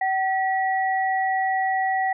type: tone pair together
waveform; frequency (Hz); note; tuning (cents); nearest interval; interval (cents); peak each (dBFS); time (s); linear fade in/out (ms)
sine; 762.5 / 1933; G5 / B6; -48 / -38; octave + major third; 1610; -21 / -26; 0.01-2.13; 5
effects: none